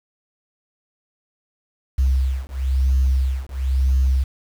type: beating tone pair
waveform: sine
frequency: 65.41 / 66.41 Hz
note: C2 / C2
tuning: 0 / +26 cents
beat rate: 1 Hz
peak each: -18 dBFS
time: 1.98-4.24 s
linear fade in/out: 10 ms
effects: tanh soft clip ceiling -11 dBFS + 7-bit

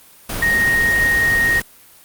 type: tone in noise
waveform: sine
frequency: 1864.7 Hz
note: A#6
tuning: in tune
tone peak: -13 dBFS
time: 0.42-1.6 s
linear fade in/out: 5 ms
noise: pink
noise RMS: -24 dBFS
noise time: 0.29-1.62 s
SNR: +8 dB
effects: white hiss -46 dBFS RMS until 2.04 s + Opus 32 kbps

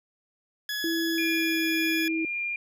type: tone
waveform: 20% pulse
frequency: 1689 Hz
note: G#6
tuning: 29 cents sharp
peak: -24 dBFS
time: 0.69-2.08 s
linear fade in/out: 2 ms
type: tone with pitch glide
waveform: sine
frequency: 329.6 to 323.6 Hz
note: E4 to E4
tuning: 0 to -32 cents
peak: -26 dBFS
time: 0.84-2.25 s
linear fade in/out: 2 ms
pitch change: -32 cents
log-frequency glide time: 1.04-1.75 s
type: tone with tremolo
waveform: sine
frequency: 2402 Hz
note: D7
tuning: 38 cents sharp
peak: -27 dBFS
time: 1.18-2.56 s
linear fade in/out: 2 ms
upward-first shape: triangle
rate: 1.8 Hz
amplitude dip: 30%
effects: none

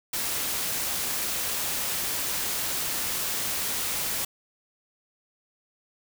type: noise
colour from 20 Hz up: white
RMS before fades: -29 dBFS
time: 0.13-4.25 s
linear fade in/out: 5 ms
effects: none

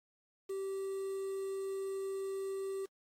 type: tone with quantisation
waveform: triangle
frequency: 388.1 Hz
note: G4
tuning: 17 cents flat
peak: -34 dBFS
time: 0.49-2.86 s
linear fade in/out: 10 ms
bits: 9
effects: AAC 48 kbps

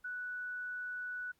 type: tone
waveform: sine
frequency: 1480 Hz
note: F#6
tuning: in tune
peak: -38 dBFS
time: 0.04-1.32 s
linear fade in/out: 10 ms
effects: pink hiss -75 dBFS RMS until 1.39 s + Opus 48 kbps

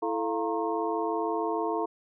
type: tone cluster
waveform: sine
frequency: 332.5 / 438.9 / 694 / 929 / 1076 Hz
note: E4 / A4 / F5 / A#5 / C6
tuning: +15 / -4 / -11 / -6 / +48 cents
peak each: -32 / -31 / -34 / -33 / -36 dBFS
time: 0.02-1.86 s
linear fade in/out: 10 ms
effects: none

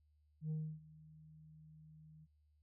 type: tone with ADSR envelope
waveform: sine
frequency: 155.56 Hz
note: D#3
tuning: in tune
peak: -34 dBFS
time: 0.41-2.27 s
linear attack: 96 ms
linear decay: 290 ms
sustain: -23 dB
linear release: 36 ms
effects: tanh soft clip ceiling -36 dBFS + added 75 Hz sine -70 dBFS peak until 2.62 s

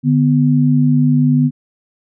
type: tone pair together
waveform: sine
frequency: 148.2 / 248.8 Hz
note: D3 / B3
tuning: +16 / +13 cents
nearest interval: major sixth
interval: 897 cents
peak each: -12 dBFS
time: 0.03-1.51 s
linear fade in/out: 50 ms
effects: none

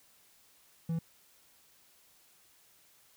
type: tone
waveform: triangle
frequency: 164.81 Hz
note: E3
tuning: in tune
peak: -28 dBFS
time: 0.89-0.99 s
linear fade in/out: 5 ms
effects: white hiss -64 dBFS RMS until 3.16 s

